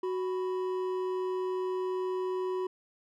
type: tone pair together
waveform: triangle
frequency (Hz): 370.8 / 990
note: F#4 / B5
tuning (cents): +4 / +4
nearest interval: octave + perfect fourth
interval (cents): 1700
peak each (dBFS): -28 / -38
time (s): 0.03-2.67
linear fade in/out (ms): 5
effects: none